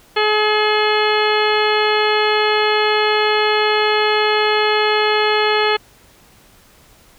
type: harmonic tone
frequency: 425.4 Hz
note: G#4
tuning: 42 cents sharp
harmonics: 1 / 2 / 3 / 4 / 5 / 6 / 7 / 8 / 10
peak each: -17 / -20 / -22 / -23 / -24 / -25 / -25 / -26 / -27 dBFS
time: 0.16-5.77 s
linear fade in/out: 10 ms
effects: pink hiss -49 dBFS RMS until 7.18 s